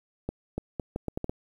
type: accelerating click train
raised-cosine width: 2 ms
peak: -17 dBFS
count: 8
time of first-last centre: 0.29-1.295 s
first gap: 290 ms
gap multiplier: 0.75
effects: 9-bit